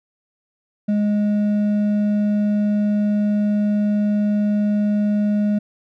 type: tone with hard clipping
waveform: triangle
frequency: 207.7 Hz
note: G#3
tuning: in tune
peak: -17 dBFS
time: 0.88-5.59 s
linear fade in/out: 10 ms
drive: 8 dB
effects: none